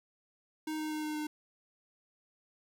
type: tone with pitch steps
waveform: square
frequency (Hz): 311.1 / 309.1 / 307.2 / 305.2 / 303.3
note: D#4 / D#4 / D#4 / D#4 / D#4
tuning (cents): 0 / -11 / -22 / -33 / -44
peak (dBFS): -35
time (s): 0.67-1.27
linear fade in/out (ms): 5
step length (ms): 120
effects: 12-bit